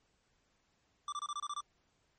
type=tone bursts; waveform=square; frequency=1174.7 Hz; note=D6; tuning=in tune; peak=-37 dBFS; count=8; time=1.08-1.606 s; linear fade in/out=2 ms; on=43 ms; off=26 ms; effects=pink hiss -75 dBFS RMS until 2.18 s + MP3 32 kbps